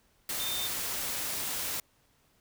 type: tone in noise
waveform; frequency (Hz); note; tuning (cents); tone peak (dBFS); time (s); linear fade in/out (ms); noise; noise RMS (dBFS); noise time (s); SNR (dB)
sine; 3611; A7; +44; -34; 0.4-0.67; 2; white; -34; 0.29-1.8; -3
effects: pink hiss -68 dBFS RMS until 2.4 s